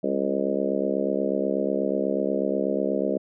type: harmonic tone with a mistuned harmonic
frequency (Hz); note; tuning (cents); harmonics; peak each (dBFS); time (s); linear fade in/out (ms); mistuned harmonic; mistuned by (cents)
68.2; C#2; -28; 3 / 4 / 5 / 6 / 7 / 8 / 9; -30 / -30 / -30 / -30 / -30 / -30 / -30; 0.03-3.18; 10; 3; -46
effects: none